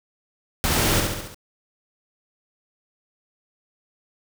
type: noise with echo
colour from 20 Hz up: pink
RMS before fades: -22 dBFS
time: 0.64-1 s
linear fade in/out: 0 ms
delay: 69 ms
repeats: 5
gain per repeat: -4 dB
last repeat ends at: 1.345 s
effects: none